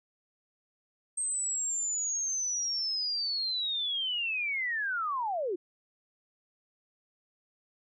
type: linear sweep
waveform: sine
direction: down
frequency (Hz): 8372 to 329.6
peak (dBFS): -29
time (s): 1.17-5.56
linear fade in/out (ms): 10
effects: none